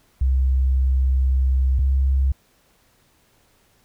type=tone pair in turn; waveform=sine; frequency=65.41 / 66.94 Hz; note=C2 / C2; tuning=0 / +40 cents; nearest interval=unison; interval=40 cents; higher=second; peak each=-15 dBFS; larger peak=neither; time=0.21-1.79 / 1.79-2.32 s; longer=first; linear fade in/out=5 ms; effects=pink hiss -60 dBFS RMS until 3.84 s